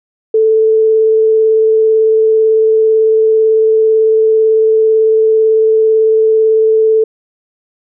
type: tone with vibrato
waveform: sine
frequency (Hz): 440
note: A4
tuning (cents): 0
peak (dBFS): -6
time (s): 0.34-7.04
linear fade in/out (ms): 5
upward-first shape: sine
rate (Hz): 18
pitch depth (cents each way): 9
effects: none